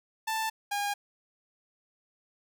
sawtooth tone pair in turn, 884 / 813.6 Hz, A5 / G#5, +8 / -36 cents, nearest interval minor second, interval 144 cents, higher first, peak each -25 dBFS, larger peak neither, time 0.27-0.5 / 0.71-0.94 s, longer neither, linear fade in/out 10 ms, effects none

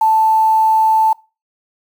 sine tone with quantisation, 880 Hz, A5, in tune, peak -9 dBFS, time 0.01-1.13 s, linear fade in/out 5 ms, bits 6, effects noise-tail reverb RT60 0.3 s tail -23 dB re dry

